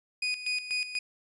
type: tone with tremolo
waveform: 30% pulse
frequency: 2475 Hz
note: D#7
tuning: 10 cents flat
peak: -25 dBFS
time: 0.22-0.99 s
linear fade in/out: 5 ms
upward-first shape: square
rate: 4.1 Hz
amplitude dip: 70%
effects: resampled to 24000 Hz